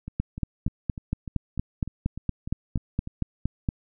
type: two click trains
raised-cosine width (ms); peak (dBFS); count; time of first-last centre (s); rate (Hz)
5; -12 / -22; 16 / 11; 0.2-3.688 / 0.08-3.074; 4.3 / 3.34
effects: none